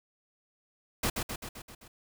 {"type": "noise with echo", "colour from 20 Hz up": "pink", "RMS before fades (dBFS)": -29, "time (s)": [1.03, 1.1], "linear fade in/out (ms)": 5, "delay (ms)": 130, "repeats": 6, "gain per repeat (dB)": -4, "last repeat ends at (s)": 1.88, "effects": []}